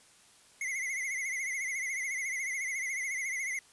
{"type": "tone with vibrato", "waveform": "square", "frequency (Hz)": 2093, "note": "C7", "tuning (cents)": 0, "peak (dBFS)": -33, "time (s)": [0.61, 3.59], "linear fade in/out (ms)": 2, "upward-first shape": "triangle", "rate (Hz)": 14, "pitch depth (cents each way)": 110, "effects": ["white hiss -60 dBFS RMS until 3.72 s", "resampled to 24000 Hz"]}